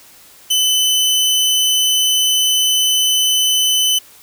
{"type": "tone", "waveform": "sawtooth", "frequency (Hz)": 3025, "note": "F#7", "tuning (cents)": 38, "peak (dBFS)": -9, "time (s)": [0.5, 3.99], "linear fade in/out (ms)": 10, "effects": ["white hiss -44 dBFS RMS until 4.22 s"]}